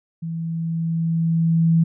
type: tone with level ramp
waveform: sine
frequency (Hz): 164.7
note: E3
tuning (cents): -1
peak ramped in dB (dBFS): -25 to -12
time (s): 0.22-1.84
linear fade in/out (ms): 10
effects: none